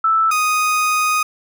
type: tone pair in turn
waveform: sine / 30% pulse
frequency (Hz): 1318.5 / 1244.5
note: E6 / D#6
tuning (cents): 0 / 0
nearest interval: minor second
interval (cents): 100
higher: first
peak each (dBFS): -12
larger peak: neither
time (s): 0.04-0.31 / 0.31-1.23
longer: second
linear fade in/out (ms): 5
effects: none